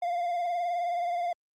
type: tone with vibrato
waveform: triangle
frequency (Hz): 698.5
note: F5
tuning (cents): 0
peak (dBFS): -25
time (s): 0.02-1.33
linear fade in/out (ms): 5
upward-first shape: triangle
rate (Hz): 19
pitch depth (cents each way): 52
effects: Opus 48 kbps